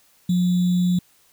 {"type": "tone with sample-and-hold", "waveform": "sine", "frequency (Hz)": 179, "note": "F3", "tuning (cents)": 43, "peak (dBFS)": -16, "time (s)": [0.29, 0.99], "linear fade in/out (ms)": 5, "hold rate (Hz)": 3675, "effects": ["white hiss -58 dBFS RMS until 1.32 s"]}